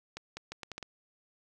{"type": "accelerating click train", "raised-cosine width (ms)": 0.2, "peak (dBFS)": -23, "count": 7, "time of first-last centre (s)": [0.17, 0.828], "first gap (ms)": 200, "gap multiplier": 0.75, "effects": []}